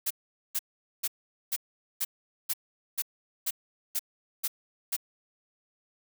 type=noise bursts; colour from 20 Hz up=blue; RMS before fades=-29 dBFS; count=11; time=0.06-4.966 s; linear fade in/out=10 ms; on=46 ms; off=440 ms; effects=none